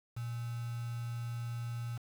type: tone with quantisation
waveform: sine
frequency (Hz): 118.2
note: A#2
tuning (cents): +24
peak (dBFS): -36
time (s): 0.16-1.98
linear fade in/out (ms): 10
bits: 8
effects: none

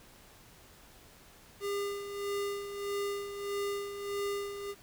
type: tone with tremolo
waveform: square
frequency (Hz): 403.2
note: G4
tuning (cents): +49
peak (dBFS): -32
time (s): 1.6-4.75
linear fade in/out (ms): 50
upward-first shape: sine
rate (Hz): 1.6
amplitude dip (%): 60
effects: pink hiss -57 dBFS RMS until 4.82 s

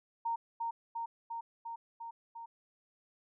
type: tone with echo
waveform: sine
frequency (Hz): 924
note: A#5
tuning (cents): -16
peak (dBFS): -31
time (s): 0.25-0.36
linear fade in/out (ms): 10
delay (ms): 350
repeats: 6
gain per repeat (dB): -2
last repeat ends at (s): 2.46
effects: none

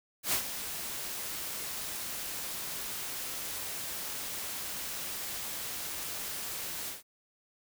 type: noise with ADSR envelope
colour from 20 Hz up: white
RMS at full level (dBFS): -28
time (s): 0.23-7.03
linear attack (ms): 100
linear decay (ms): 88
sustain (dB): -10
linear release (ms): 150
effects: none

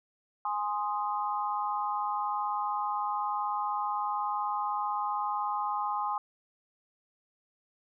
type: chord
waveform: sine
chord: Ab major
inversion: none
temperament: equal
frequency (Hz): 830.6 / 1046.5 / 1244.5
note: Ab5 / C6 / Eb6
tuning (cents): 0 / 0 / 0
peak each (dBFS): -32 / -33 / -35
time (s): 0.45-6.18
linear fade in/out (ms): 2
effects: none

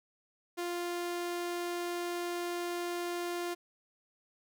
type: tone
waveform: sawtooth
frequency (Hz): 349.2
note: F4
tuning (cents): 0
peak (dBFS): -30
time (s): 0.57-3.55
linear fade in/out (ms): 20
effects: none

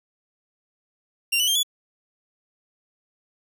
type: tone with pitch steps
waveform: sawtooth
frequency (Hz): 2772 / 2971 / 3184 / 3413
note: F7 / F#7 / G7 / G#7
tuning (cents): -14 / +6 / +26 / +47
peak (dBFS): -16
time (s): 1.32-1.632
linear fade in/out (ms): 10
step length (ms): 78
effects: none

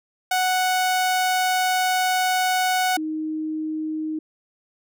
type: tone pair in turn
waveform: sawtooth / sine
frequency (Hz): 740 / 312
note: F#5 / D#4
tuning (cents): 0 / +5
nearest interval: octave + minor third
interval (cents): 1495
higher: first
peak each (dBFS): -15 / -24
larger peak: first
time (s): 0.31-2.97 / 2.97-4.19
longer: first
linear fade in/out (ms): 5
effects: none

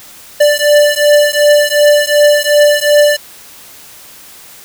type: beating tone pair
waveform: square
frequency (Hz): 587.3 / 590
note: D5 / D5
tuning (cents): 0 / +8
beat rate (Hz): 2.7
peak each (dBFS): -10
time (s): 0.4-3.17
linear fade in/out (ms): 10
effects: white hiss -36 dBFS RMS until 4.64 s

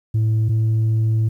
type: tone pair in turn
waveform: sine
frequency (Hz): 110 / 110.77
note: A2 / A2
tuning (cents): 0 / +12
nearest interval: unison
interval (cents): 12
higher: second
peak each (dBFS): -12 / -12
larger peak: neither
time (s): 0.14-0.49 / 0.49-1.29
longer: second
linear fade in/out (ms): 10
effects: tanh soft clip ceiling -14 dBFS + 9-bit

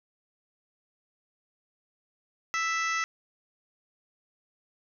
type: harmonic tone with a mistuned harmonic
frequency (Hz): 659.3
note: E5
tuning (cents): 0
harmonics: 2 / 3 / 4 / 5 / 6 / 7 / 8 / 9 / 10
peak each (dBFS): -30 / -30 / -36 / -44 / -46 / -47 / -42 / -41 / -45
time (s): 2.54-3.04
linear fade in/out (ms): 0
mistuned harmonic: 10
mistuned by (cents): -54
effects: none

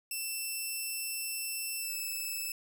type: tone with pitch glide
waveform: 5% pulse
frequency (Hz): 2671 to 2627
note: E7 to E7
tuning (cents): +22 to -7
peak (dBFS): -26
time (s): 0.11-2.52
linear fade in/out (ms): 2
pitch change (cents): -29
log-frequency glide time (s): 1.79-1.95
effects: none

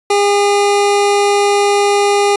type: tone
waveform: 25% pulse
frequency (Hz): 406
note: G#4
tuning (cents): -39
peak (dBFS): -6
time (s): 0.1-2.36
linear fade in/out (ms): 5
effects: resampled to 24000 Hz

